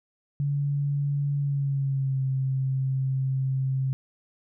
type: tone with pitch glide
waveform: sine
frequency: 142.5 to 132.96 Hz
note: C#3 to C3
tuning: +48 to +28 cents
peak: -23 dBFS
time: 0.4-3.93 s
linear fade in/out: 0 ms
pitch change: -120 cents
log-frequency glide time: 1.38-2.22 s
effects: none